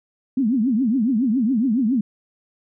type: tone with vibrato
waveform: sine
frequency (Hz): 240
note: B3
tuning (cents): -49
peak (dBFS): -16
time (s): 0.37-2.01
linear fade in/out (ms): 5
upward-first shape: triangle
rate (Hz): 7.2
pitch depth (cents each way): 300
effects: none